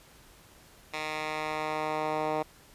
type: tone with band-pass filter sweep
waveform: 10% pulse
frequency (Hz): 154.5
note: D#3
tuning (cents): -12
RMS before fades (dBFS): -32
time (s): 0.93-2.43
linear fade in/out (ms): 10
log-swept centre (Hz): 2400 to 730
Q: 0.89
effects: pink hiss -56 dBFS RMS until 2.74 s + resampled to 32000 Hz